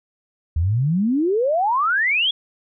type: exponential sweep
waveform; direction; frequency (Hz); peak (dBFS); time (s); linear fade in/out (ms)
sine; up; 75.4 to 3415; -16; 0.56-2.31; 5
effects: none